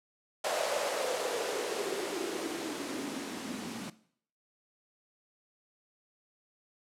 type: noise with band-pass filter sweep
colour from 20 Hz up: blue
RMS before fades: -35 dBFS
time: 0.44-3.9 s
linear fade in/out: 5 ms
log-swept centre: 630 to 210 Hz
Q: 4.9
effects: noise-tail reverb RT60 0.6 s tail -18 dB re dry + low-pass 11000 Hz 12 dB/octave